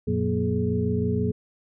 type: tone cluster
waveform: sine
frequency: 91.5 / 117.7 / 180.8 / 237.5 / 422.6 Hz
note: F#2 / A#2 / F#3 / A#3 / G#4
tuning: -19 / +17 / -40 / +33 / +30 cents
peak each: -28 dBFS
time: 0.07-1.32 s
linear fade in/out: 10 ms
effects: none